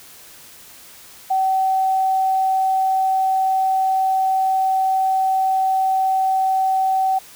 sine tone, 763 Hz, G5, 47 cents flat, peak -15 dBFS, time 1.3-7.19 s, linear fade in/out 10 ms, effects white hiss -43 dBFS RMS until 7.35 s

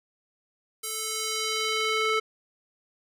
square tone with band-pass filter sweep, 437.8 Hz, A4, 9 cents flat, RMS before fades -28 dBFS, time 0.83-2.2 s, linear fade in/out 10 ms, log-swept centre 11000 to 1800 Hz, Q 0.94, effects none

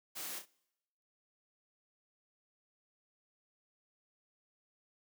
white noise with echo, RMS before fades -43 dBFS, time 0.15-0.4 s, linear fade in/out 20 ms, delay 30 ms, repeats 2, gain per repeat -7 dB, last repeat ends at 0.46 s, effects noise-tail reverb RT60 0.9 s tail -25 dB re dry + high-pass 200 Hz 12 dB/octave

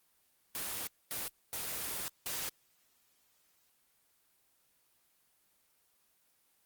white noise bursts at uneven times, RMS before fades -38 dBFS, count 4, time 0.55-0.87 / 1.11-1.28 / 1.53-2.08 / 2.26-2.49 s, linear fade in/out 0 ms, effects white hiss -72 dBFS RMS until 6.65 s + Opus 24 kbps

